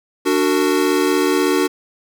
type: chord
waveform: square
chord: D augmented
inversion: none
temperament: equal with one note detuned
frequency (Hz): 293.7 / 370 / 455.3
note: D4 / F#4 / A#4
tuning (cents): 0 / 0 / -41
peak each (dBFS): -19 / -18 / -22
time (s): 0.25-1.68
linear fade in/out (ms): 20
effects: none